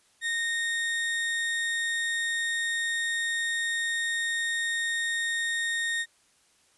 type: tone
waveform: 35% pulse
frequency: 1849 Hz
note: A#6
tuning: 15 cents flat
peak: -25 dBFS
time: 0.21-6.06 s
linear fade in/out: 50 ms
effects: white hiss -64 dBFS RMS until 6.77 s + resampled to 24000 Hz